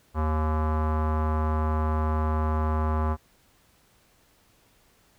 square tone with low-pass filter, 77.78 Hz, D#2, in tune, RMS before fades -25 dBFS, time 0.14-3.17 s, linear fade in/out 50 ms, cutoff 1100 Hz, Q 3.6, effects pink hiss -62 dBFS RMS until 5.18 s

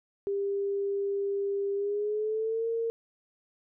sine tone with pitch glide, 398.8 to 458.1 Hz, G4 to A#4, +30 to -30 cents, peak -27 dBFS, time 0.27-2.9 s, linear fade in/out 0 ms, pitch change +240 cents, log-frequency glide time 1.75-2.67 s, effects none

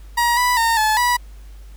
30% pulse tone with pitch steps, 951 / 987 / 916 / 863 / 976 Hz, A#5 / B5 / A#5 / A5 / B5, +34 / -1 / -31 / -34 / -21 cents, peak -12 dBFS, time 0.17-1.17 s, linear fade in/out 10 ms, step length 200 ms, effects added 50 Hz sine -36 dBFS peak until 1.76 s + pink hiss -53 dBFS RMS until 1.76 s

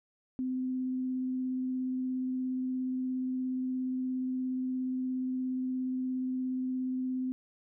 sine tone with vibrato, 256.7 Hz, C4, 33 cents flat, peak -30 dBFS, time 0.39-7.32 s, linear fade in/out 0 ms, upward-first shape sine, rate 17 Hz, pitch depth 8 cents each way, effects none

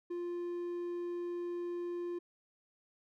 triangle tone, 349.2 Hz, F4, in tune, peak -34 dBFS, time 0.1-2.19 s, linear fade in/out 10 ms, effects none

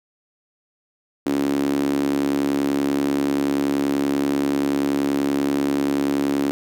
sawtooth tone with high-pass filter, 70.4 Hz, C#2, 27 cents sharp, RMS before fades -21 dBFS, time 1.26-6.51 s, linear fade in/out 0 ms, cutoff 290 Hz, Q 5.5, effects none

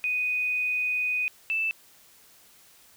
sine tone pair in turn, 2489 / 2643 Hz, D#7 / E7, 0 / +4 cents, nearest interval minor second, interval 104 cents, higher second, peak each -24 dBFS, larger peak neither, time 0.04-1.28 / 1.5-1.71 s, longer first, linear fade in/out 0 ms, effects white hiss -56 dBFS RMS until 2.96 s

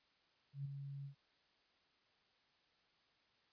sine tone with ADSR envelope, 139.6 Hz, C#3, 13 cents sharp, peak -39 dBFS, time 0.53-1.15 s, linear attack 120 ms, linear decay 12 ms, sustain -6 dB, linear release 100 ms, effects white hiss -75 dBFS RMS until 3.52 s + resampled to 11025 Hz

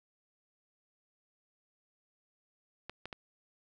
clicks, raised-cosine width 0.3 ms, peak -25 dBFS, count 3, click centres 2.896 / 3.056 / 3.128 s, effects none

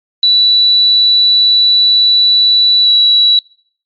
sine tone with pitch glide, 3951 to 3919 Hz, B7 to B7, 0 to -14 cents, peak -5 dBFS, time 0.23-3.39 s, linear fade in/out 2 ms, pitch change -14 cents, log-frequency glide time 2.83-2.89 s, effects noise-tail reverb RT60 0.6 s tail -26 dB re dry + MP3 32 kbps

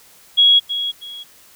sine tone with echo, 3322 Hz, G#7, in tune, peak -8 dBFS, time 0.37-0.6 s, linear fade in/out 20 ms, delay 320 ms, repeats 2, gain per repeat -11 dB, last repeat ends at 1.24 s, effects white hiss -48 dBFS RMS until 1.55 s

